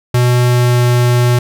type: tone with pitch glide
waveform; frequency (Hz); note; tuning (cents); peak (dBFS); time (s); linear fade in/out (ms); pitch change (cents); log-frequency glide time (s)
square; 123 to 122.15; B2 to B2; -7 to -19; -9; 0.14-1.39; 5; -12; 0.44-0.84
effects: none